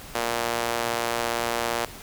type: tone with high-pass filter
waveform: sawtooth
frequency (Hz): 117.6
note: A#2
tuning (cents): +16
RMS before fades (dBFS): -27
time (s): 0.15-1.85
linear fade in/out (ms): 0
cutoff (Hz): 570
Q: 1
effects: pink hiss -42 dBFS RMS until 2.02 s